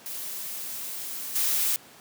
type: noise with level steps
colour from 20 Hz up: blue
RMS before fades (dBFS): -35 / -25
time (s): 0.06-1.76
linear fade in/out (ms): 0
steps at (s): 1.35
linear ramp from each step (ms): 10
effects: pink hiss -50 dBFS RMS until 2 s + high-pass 200 Hz 12 dB/octave